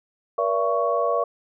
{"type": "tone cluster", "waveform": "sine", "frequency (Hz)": [477, 576, 674, 1114], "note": ["A#4", "D5", "E5", "C#6"], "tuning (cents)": [40, -34, 38, 8], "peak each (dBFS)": -25, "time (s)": [0.38, 1.24], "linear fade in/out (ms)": 5, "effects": []}